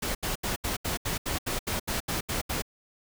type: noise bursts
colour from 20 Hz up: pink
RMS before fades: -30 dBFS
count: 13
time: 0.02-2.622 s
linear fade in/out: 10 ms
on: 130 ms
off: 76 ms
effects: none